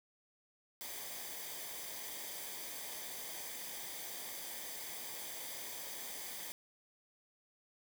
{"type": "noise with comb filter", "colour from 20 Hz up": "white", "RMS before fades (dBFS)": -45, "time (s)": [0.81, 6.52], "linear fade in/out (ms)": 0, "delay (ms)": 0.73, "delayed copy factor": -0.6, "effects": []}